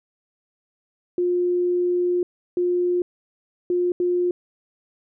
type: tone bursts at uneven times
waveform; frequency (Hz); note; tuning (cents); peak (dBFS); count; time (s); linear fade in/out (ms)
sine; 355.2; F4; +29; -18; 4; 1.18-2.23 / 2.57-3.02 / 3.7-3.92 / 4-4.31; 2
effects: none